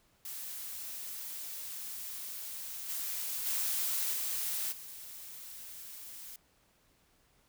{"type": "noise with level steps", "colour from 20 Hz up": "blue", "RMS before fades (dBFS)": [-42, -37, -33, -35, -47], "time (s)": [0.25, 6.36], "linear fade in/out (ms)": 2, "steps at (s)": [2.88, 3.45, 4.12, 4.71], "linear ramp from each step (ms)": 20, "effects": ["pink hiss -69 dBFS RMS until 7.48 s"]}